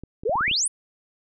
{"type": "clicks", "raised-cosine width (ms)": 3, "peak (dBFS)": -24, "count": 7, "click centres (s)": [0.036, 0.235, 0.295, 0.356, 0.409, 0.48, 0.513]}
{"type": "exponential sweep", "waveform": "sine", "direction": "up", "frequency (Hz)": [392, 10370], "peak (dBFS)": -20, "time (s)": [0.25, 0.68], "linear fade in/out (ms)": 10}
{"effects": []}